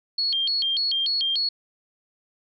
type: tone with vibrato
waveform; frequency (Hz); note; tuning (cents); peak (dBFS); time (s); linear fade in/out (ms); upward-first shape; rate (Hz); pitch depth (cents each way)
sine; 3729; A#7; 0; -21; 0.18-1.49; 5; square; 3.4; 270
effects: none